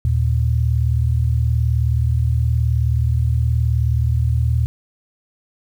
sine tone pair together, 77.54 / 116.54 Hz, D#2 / A#2, -5 / 0 cents, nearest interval perfect fifth, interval 705 cents, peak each -17 dBFS, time 0.05-4.66 s, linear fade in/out 0 ms, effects 8-bit

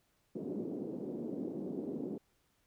pink band-pass noise, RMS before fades -40 dBFS, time 0.35-2.18 s, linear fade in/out 5 ms, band 210 to 420 Hz, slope 24 dB/octave, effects pink hiss -75 dBFS RMS until 2.66 s

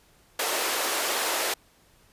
pink high-pass noise, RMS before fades -27 dBFS, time 0.39-1.54 s, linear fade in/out 5 ms, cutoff 400 Hz, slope 24 dB/octave, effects pink hiss -60 dBFS RMS until 2.12 s + resampled to 32000 Hz

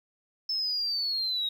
sine linear sweep, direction down, 5274 to 3772 Hz, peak -26 dBFS, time 0.49-1.49 s, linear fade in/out 5 ms, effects tanh soft clip ceiling -22 dBFS + 10-bit

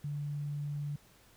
sine tone, 145.6 Hz, D3, 15 cents flat, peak -34 dBFS, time 0.04-0.96 s, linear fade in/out 5 ms, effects pink hiss -62 dBFS RMS until 1.36 s

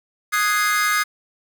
45% pulse chord, Ab dominant seventh, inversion second, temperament equal, 1244.5 / 1480 / 1661.2 / 2093 Hz, Eb6 / Gb6 / Ab6 / C7, 0 / 0 / 0 / 0 cents, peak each -21 / -27 / -23 / -23 dBFS, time 0.32-1.04 s, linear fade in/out 20 ms, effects none

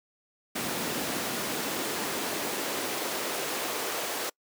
pink noise with high-pass filter sweep, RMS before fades -32 dBFS, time 0.55-4.3 s, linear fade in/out 10 ms, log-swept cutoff 210 to 460 Hz, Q 1.2, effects noise-tail reverb RT60 0.1 s tail -26 dB re dry

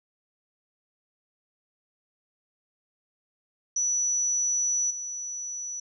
sine tone with level steps, 5920 Hz, F#8, in tune, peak -23 / -32 dBFS, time 3.76-5.8 s, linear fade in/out 5 ms, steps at 4.9 s, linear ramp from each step 10 ms, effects none

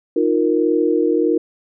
sine chord, Eb suspended second, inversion none, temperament equal with one note detuned, 311.1 / 352.5 / 466.2 Hz, Eb4 / F4 / Bb4, 0 / +16 / 0 cents, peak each -18 dBFS, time 0.16-1.38 s, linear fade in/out 5 ms, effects none

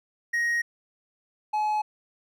triangle tone pair in turn, 1879 / 850.2 Hz, A#6 / G#5, +13 / +40 cents, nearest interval octave + major second, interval 1373 cents, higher first, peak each -21 dBFS, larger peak neither, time 0.33-0.62 / 1.53-1.82 s, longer neither, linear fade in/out 10 ms, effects none

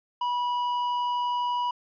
sine tone with tanh clipping, 976 Hz, B5, 21 cents flat, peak -26 dBFS, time 0.21-1.71 s, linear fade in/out 5 ms, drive 8 dB, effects resampled to 11025 Hz

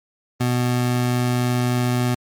25% pulse tone, 123.47 Hz, B2, in tune, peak -14 dBFS, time 0.4-2.15 s, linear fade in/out 10 ms, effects MP3 96 kbps

